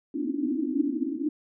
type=band-pass noise; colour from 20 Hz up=white; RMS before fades=-28 dBFS; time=0.14-1.29 s; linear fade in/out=5 ms; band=250 to 320 Hz; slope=96 dB/octave; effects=none